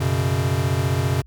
square chord, F# suspended fourth, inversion none, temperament equal, 92.5 / 123.47 / 138.59 Hz, F#2 / B2 / C#3, 0 / 0 / 0 cents, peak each -24 dBFS, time 0-1.22 s, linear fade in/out 10 ms, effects added 60 Hz sine -44 dBFS peak until 1.26 s

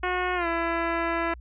10% pulse tone with pitch glide, 363 to 334.8 Hz, F#4 to E4, -33 to +27 cents, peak -16 dBFS, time 0.03-1.34 s, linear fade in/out 5 ms, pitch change -140 cents, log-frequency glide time 0.35-0.47 s, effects added 60 Hz sine -41 dBFS peak until 1.4 s + resampled to 8000 Hz

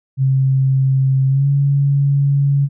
sine tone with pitch glide, 133.6 to 140.4 Hz, C3 to C#3, +36 to +22 cents, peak -11 dBFS, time 0.17-2.69 s, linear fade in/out 50 ms, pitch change +86 cents, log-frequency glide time 1.28-1.47 s, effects none

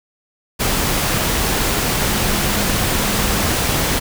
sine tone in noise, 204.8 Hz, G#3, 24 cents flat, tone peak -26 dBFS, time 2.07-3.54 s, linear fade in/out 20 ms, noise pink, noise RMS -18 dBFS, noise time 0.59-4 s, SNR -11 dB, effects none

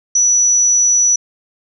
sine tone, 5910 Hz, F#8, 3 cents flat, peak -9 dBFS, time 0.15-1.16 s, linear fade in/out 5 ms, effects none

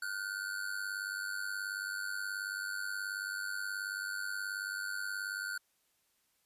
square ring-modulated tone, 1480 Hz, F#6, in tune, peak -34 dBFS, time 0.02-5.58 s, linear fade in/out 5 ms, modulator 49.3 Hz, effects white hiss -75 dBFS RMS until 6.45 s + resampled to 32000 Hz

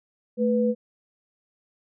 sine tone pair together, 220 / 493.4 Hz, A3 / B4, 0 / -2 cents, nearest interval octave + major second, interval 1398 cents, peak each -22 dBFS, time 0.37-0.75 s, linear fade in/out 50 ms, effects none

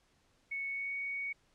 sine tone with pitch glide, 2213 to 2234 Hz, C#7 to C#7, -3 to +13 cents, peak -35 dBFS, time 0.51-1.33 s, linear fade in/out 10 ms, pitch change +16 cents, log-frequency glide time 0.67-0.96 s, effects pink hiss -71 dBFS RMS until 1.54 s + low-pass 8000 Hz 12 dB/octave

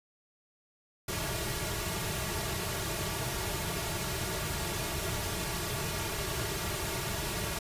pink noise with comb filter, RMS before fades -34 dBFS, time 1.08-7.59 s, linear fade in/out 5 ms, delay 3.9 ms, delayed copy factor -1, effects resampled to 32000 Hz

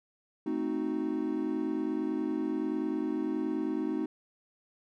triangle chord, A diminished seventh, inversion none, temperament equal, 220 / 261.6 / 311.1 / 370 Hz, A3 / C4 / Eb4 / Gb4, 0 / 0 / 0 / 0 cents, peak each -36 / -33 / -30 / -35 dBFS, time 0.46-4.06 s, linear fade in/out 5 ms, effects none

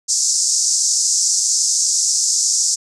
white band-pass noise, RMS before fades -17 dBFS, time 0.08-2.76 s, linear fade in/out 20 ms, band 5200 to 7800 Hz, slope 48 dB/octave, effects none

